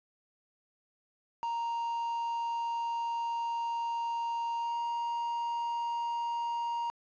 triangle tone with pitch glide, 932.3 to 938.8 Hz, A#5 to A#5, 0 to +12 cents, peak -29 dBFS, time 1.43-6.9 s, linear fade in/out 0 ms, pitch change +12 cents, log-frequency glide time 4.57-4.78 s, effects resampled to 16000 Hz + 10-bit

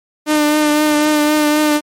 sawtooth tone with vibrato, 301.1 Hz, D4, 43 cents sharp, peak -7 dBFS, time 0.26-1.81 s, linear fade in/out 50 ms, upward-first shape triangle, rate 3.9 Hz, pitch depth 27 cents each way, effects MP3 64 kbps

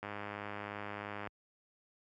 click train, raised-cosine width 0.5 ms, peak -26 dBFS, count 129, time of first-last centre 0.03-1.273 s, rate 103 Hz, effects high-pass 60 Hz 12 dB/octave

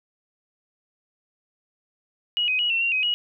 sine tone with pitch steps, 2903 / 2514 / 2909 / 2708 / 2759 / 2525 / 2903 Hz, F#7 / D#7 / F#7 / E7 / F7 / D#7 / F#7, -34 / +17 / -30 / +46 / -22 / +25 / -34 cents, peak -20 dBFS, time 2.37-3.14 s, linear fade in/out 0 ms, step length 110 ms, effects none

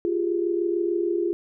sine tone cluster, 346.5 / 387.1 / 413.4 Hz, F4 / G4 / G#4, -14 / -22 / -8 cents, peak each -23 / -30 / -28 dBFS, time 0.05-1.33 s, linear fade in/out 0 ms, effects none

